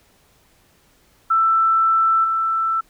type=tone with level steps; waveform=sine; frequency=1329 Hz; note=E6; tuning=14 cents sharp; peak=-13 / -17 dBFS; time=1.3-2.81 s; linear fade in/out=10 ms; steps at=2.24 s; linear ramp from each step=5 ms; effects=pink hiss -57 dBFS RMS until 2.89 s